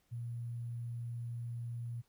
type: tone with sample-and-hold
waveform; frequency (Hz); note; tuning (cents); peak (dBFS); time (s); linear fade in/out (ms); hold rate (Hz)
sine; 118.3; A#2; +26; -38; 0.11-2.02; 20; 11025
effects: pink hiss -75 dBFS RMS until 2.08 s